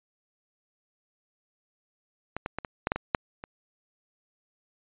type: clicks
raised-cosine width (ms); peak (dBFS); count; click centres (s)
0.5; -17 / -16 / -16 / -20 / -10 / -8 / -15 / -6 / -23; 9; 2.366 / 2.461 / 2.586 / 2.648 / 2.871 / 2.919 / 2.96 / 3.148 / 3.439
effects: resampled to 8000 Hz